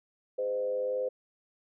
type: tone with frequency modulation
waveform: sine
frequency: 513 Hz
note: C5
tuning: 34 cents flat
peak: -28 dBFS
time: 0.38-1.09 s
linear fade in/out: 10 ms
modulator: 102 Hz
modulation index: 0.57
effects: none